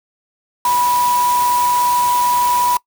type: tone in noise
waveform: sine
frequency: 979 Hz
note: B5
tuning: 15 cents flat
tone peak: -13 dBFS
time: 0.65-2.77 s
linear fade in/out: 2 ms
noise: white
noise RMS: -25 dBFS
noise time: 0.65-2.77 s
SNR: +9 dB
effects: noise-tail reverb RT60 0.1 s tail -23 dB re dry

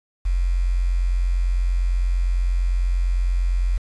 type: tone with quantisation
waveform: sine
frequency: 44.4 Hz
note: F1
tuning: 29 cents sharp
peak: -17 dBFS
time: 0.25-3.78 s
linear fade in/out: 10 ms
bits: 7
effects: resampled to 22050 Hz

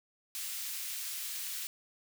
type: high-pass noise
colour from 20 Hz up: white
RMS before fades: -39 dBFS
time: 0.35-1.67 s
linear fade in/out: 0 ms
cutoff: 2100 Hz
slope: 12 dB/octave
effects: none

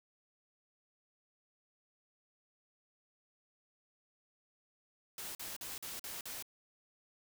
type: noise bursts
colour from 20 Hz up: white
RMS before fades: -44 dBFS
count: 6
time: 5.18-6.425 s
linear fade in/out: 2 ms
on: 170 ms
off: 45 ms
effects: none

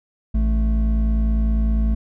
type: tone pair together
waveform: triangle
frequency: 55.03 / 220 Hz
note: A1 / A3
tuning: +1 / 0 cents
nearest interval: 2 octaves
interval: 2399 cents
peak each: -14 / -23 dBFS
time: 0.34-1.95 s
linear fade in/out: 10 ms
effects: none

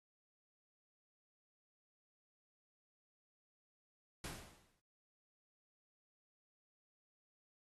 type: noise with exponential decay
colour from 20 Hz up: pink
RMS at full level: -44 dBFS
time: 4.24-4.8 s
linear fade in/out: 2 ms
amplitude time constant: 120 ms
effects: noise-tail reverb RT60 0.3 s tail -21 dB re dry + AAC 32 kbps

